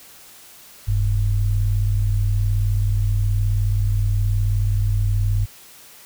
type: tone pair together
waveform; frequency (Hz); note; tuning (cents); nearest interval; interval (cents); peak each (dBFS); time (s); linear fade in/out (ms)
sine; 42.67 / 101.6; F1 / G#2; -39 / -38; octave + minor third; 1501; -20 / -18; 0.87-5.46; 20
effects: white hiss -45 dBFS RMS until 6.05 s